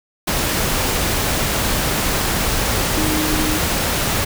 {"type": "tone in noise", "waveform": "sine", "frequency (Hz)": 308.6, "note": "D#4", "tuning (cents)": -14, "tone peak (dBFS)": -21, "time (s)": [2.97, 3.58], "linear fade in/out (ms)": 10, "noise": "pink", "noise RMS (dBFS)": -19, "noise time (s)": [0.27, 4.25], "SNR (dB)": -5, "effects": []}